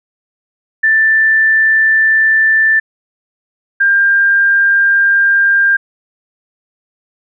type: tone pair in turn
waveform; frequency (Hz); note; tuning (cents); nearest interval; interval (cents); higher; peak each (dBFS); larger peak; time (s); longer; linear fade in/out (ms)
sine; 1769 / 1597.4; A6 / G6; +9 / +32; major second; 177; first; -7; neither; 0.83-2.8 / 3.8-5.77; neither; 10
effects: none